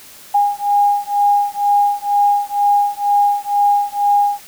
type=beating tone pair; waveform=sine; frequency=815 / 817.1 Hz; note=G#5 / G#5; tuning=-33 / -28 cents; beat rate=2.1 Hz; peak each=-15 dBFS; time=0.34-4.4 s; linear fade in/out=10 ms; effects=white hiss -40 dBFS RMS until 4.47 s